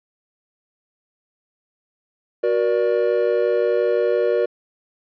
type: chord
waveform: triangle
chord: Gb augmented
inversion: none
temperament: equal with one note detuned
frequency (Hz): 370 / 475.7 / 587.3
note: Gb4 / Bb4 / D5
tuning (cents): 0 / +35 / 0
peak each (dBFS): -20 / -17 / -20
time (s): 2.43-4.46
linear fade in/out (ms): 10
effects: resampled to 11025 Hz